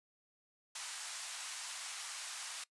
white band-pass noise, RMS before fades -45 dBFS, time 0.75-2.64 s, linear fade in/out 5 ms, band 800 to 9700 Hz, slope 24 dB/octave, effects noise-tail reverb RT60 0.1 s tail -21 dB re dry + resampled to 24000 Hz

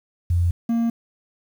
sine / triangle tone pair in turn, 86.8 / 231.7 Hz, F2 / A#3, -10 / -10 cents, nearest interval octave + perfect fourth, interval 1700 cents, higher second, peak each -16 / -16 dBFS, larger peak neither, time 0.3-0.51 / 0.69-0.9 s, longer neither, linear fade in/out 5 ms, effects 8-bit

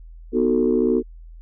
sine chord, B dominant seventh, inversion none, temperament just, 246.9 / 308.7 / 370.4 / 444.5 Hz, B3 / D#4 / F#4 / A4, 0 / -14 / +2 / +18 cents, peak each -20 / -23 / -20 / -21 dBFS, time 0.32-1.03 s, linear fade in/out 50 ms, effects tanh soft clip ceiling -7 dBFS + added 41 Hz sine -38 dBFS peak until 1.41 s

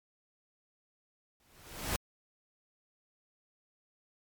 pink noise with exponential growth, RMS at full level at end -31 dBFS, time 1.4-1.96 s, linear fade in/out 1 ms, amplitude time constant 120 ms, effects MP3 96 kbps

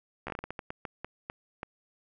slowing click train, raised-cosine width 0.5 ms, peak -21 dBFS, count 14, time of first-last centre 0.27-1.631 s, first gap 13 ms, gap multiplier 1.31, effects none

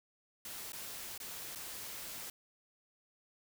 white noise with dropouts, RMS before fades -45 dBFS, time 0.45-2.3 s, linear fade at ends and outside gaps 2 ms, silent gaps 0.721-0.731 / 1.178-1.201 / 1.551-1.557 s, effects none

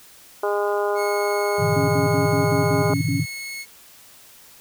harmonic tone, 204.8 Hz, G#3, 24 cents flat, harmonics 2 / 3 / 4 / 5 / 6 / 7, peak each -22 / -26 / -28 / -30 / -32 / -33 dBFS, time 0.43-2.94 s, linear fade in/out 5 ms
sawtooth tone, 2183 Hz, C#7, 27 cents flat, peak -27 dBFS, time 0.95-3.66 s, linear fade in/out 50 ms
sine chord, E dominant seventh, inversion first, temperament equal with one note detuned, 103.83 / 123.47 / 150.09 / 164.81 Hz, G#2 / B2 / D3 / E3, 0 / 0 / +38 / 0 cents, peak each -26 dBFS, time 1.58-3.26 s, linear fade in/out 20 ms
sine tone bursts, 277.2 Hz, C#4, in tune, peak -23 dBFS, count 8, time 1.76-3.203 s, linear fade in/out 5 ms, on 120 ms, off 69 ms
effects white hiss -48 dBFS RMS until 4.6 s

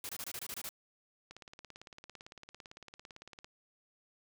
white noise bursts, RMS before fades -42 dBFS, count 9, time 0.04-0.691 s, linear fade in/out 2 ms, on 51 ms, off 24 ms
click train, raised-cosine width 0.2 ms, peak -32 dBFS, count 39, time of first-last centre 1.31-3.445 s, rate 17.8 Hz
effects none

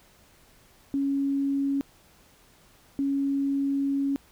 sine tone pair in turn, 277.2 / 277.2 Hz, C#4 / C#4, 0 / 0 cents, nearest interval unison, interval 0 cents, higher neither, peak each -23 dBFS, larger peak neither, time 0.94-1.81 / 2.99-4.16 s, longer second, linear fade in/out 0 ms, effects pink hiss -58 dBFS RMS until 4.31 s

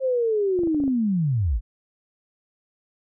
sine linear sweep, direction down, 537 to 41.44 Hz, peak -19 dBFS, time 0-1.61 s, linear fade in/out 50 ms
clicks, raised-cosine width 2 ms, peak -22 dBFS, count 7, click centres 0.591 / 0.635 / 0.673 / 0.746 / 0.802 / 0.838 / 0.879 s
effects none

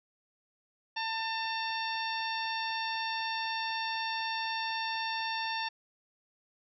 harmonic tone with a mistuned harmonic, 896 Hz, A5, 31 cents sharp, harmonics 1 / 2 / 3 / 4 / 5 / 6, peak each -35 / -38 / -40 / -41 / -42 / -43 dBFS, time 0.96-5.69 s, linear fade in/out 10 ms, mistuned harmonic 6, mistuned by +47 cents, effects none

